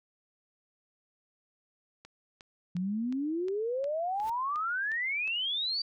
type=click train; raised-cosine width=0.2 ms; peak=-31 dBFS; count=10; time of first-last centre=2.05-5.276 s; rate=2.79 Hz
type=exponential sweep; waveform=sine; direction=up; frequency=172.3 to 4699 Hz; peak=-29 dBFS; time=2.75-5.82 s; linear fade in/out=5 ms
type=noise with exponential growth; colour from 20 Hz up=pink; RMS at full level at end=-45 dBFS; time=4.09-4.3 s; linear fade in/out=5 ms; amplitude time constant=44 ms
effects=none